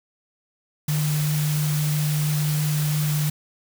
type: tone in noise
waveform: sine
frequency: 150.5 Hz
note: D3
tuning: 43 cents sharp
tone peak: -20 dBFS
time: 0.88-3.3 s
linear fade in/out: 5 ms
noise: white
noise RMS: -31 dBFS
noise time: 0.88-3.3 s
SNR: +8 dB
effects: none